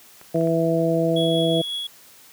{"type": "clicks", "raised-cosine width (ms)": 0.5, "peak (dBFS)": -28, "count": 4, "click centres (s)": [0.214, 0.359, 0.411, 0.473]}
{"type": "harmonic tone", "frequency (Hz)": 164.81, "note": "E3", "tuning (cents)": 0, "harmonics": [1, 2, 3, 4], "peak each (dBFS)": [-23, -23, -23, -23], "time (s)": [0.34, 1.62], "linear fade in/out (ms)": 10}
{"type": "tone with tremolo", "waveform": "triangle", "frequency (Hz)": 3352, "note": "G#7", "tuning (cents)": 15, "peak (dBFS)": -23, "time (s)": [1.16, 1.87], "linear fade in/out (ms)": 5, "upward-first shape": "triangle", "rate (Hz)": 5.5, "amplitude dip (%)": 30}
{"effects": ["white hiss -49 dBFS RMS until 2.32 s", "high-pass 80 Hz 12 dB/octave"]}